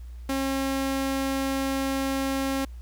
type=tone; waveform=sawtooth; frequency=270 Hz; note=C#4; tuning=45 cents flat; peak=-21 dBFS; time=0.29-2.65 s; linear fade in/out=5 ms; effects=added 60 Hz sine -37 dBFS peak until 2.81 s + pink hiss -61 dBFS RMS until 2.81 s